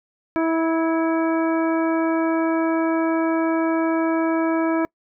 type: harmonic tone with a mistuned harmonic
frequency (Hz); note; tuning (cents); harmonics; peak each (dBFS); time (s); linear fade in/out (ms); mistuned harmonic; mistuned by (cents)
325.7; E4; -21; 1 / 2 / 3 / 4 / 5 / 7; -19 / -25 / -29 / -31 / -33 / -36; 0.36-4.85; 0; 5; +25
effects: noise-tail reverb RT60 0.1 s tail -26 dB re dry